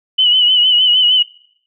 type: tone with vibrato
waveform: sine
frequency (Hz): 2976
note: F#7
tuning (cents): +9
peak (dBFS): -8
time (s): 0.18-1.23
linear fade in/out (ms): 10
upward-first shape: sine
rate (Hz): 6.5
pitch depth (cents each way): 52
effects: noise-tail reverb RT60 0.7 s tail -24 dB re dry